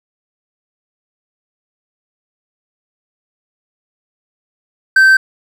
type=tone; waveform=triangle; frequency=1552 Hz; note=G6; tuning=18 cents flat; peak=-3 dBFS; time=4.96-5.17 s; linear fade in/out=5 ms; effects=none